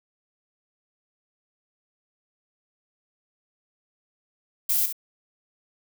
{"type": "noise with echo", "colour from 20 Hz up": "violet", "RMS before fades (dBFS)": -23, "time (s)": [4.69, 4.86], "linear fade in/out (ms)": 5, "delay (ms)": 67, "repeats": 1, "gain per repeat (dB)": -8, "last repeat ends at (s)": 4.927, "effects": []}